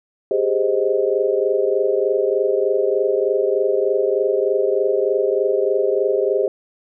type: chord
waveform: sine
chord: Ab major seventh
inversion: third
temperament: equal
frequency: 392 / 415.3 / 523.3 / 622.3 Hz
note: G4 / Ab4 / C5 / Eb5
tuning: 0 / 0 / 0 / 0 cents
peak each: -20 / -20 / -21 / -24 dBFS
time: 0.31-6.48 s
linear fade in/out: 2 ms
effects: none